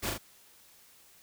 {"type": "noise with echo", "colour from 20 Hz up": "pink", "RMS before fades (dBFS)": -33, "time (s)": [0.02, 0.11], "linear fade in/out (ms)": 20, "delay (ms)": 37, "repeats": 2, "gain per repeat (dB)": -3, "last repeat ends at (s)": 0.184, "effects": ["white hiss -59 dBFS RMS until 1.22 s"]}